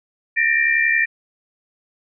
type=tone cluster; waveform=sine; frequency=1799 / 1870 / 2359 Hz; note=A6 / A#6 / D7; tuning=+38 / +5 / +7 cents; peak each=-19 dBFS; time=0.36-1.06 s; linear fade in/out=20 ms; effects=none